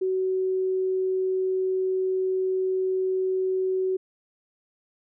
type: tone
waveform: sine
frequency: 375.4 Hz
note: F#4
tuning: 25 cents sharp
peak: -22 dBFS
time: 0.01-3.97 s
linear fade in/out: 10 ms
effects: none